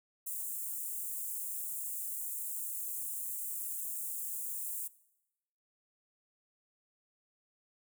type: high-pass noise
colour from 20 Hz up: white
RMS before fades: -39 dBFS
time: 0.26-4.88 s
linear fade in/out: 10 ms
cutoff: 7500 Hz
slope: 48 dB/octave
effects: noise-tail reverb RT60 0.9 s tail -20 dB re dry